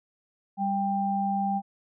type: tone pair together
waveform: sine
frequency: 197.5 / 791.1 Hz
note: G3 / G5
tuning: +13 / +16 cents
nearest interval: 2 octaves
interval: 2403 cents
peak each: -28 / -26 dBFS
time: 0.57-1.62 s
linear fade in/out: 50 ms
effects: none